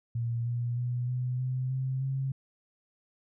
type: tone with pitch steps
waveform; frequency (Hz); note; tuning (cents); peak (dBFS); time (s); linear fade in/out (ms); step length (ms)
sine; 117.3 / 119.97 / 122.71 / 125.5 / 128.36 / 131.29 / 134.28; A#2 / B2 / B2 / B2 / C3 / C3 / C3; +11 / -50 / -11 / +28 / -33 / +6 / +45; -28; 0.15-2.32; 5; 310
effects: none